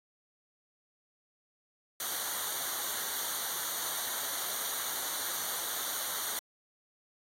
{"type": "noise with comb filter", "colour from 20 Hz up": "white", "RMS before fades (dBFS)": -35, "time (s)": [2, 6.39], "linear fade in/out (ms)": 2, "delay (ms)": 0.39, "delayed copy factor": -0.8, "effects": ["AAC 48 kbps"]}